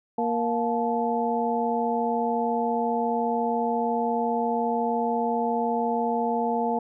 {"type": "harmonic tone with a mistuned harmonic", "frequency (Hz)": 234.3, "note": "A#3", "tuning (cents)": 9, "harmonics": [1, 2, 3, 4], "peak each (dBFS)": [-28, -28, -28, -28], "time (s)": [0.18, 6.79], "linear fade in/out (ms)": 5, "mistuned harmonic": 4, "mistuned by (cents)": -130, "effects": []}